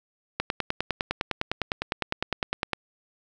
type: click train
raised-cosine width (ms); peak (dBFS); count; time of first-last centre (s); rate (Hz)
0.3; -9; 24; 0.4-2.733; 9.86
effects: none